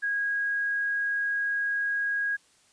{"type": "tone", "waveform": "sine", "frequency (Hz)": 1643, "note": "G#6", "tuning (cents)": -19, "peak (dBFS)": -25, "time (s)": [0.02, 2.37], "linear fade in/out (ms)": 20, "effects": ["white hiss -62 dBFS RMS until 2.72 s", "resampled to 22050 Hz"]}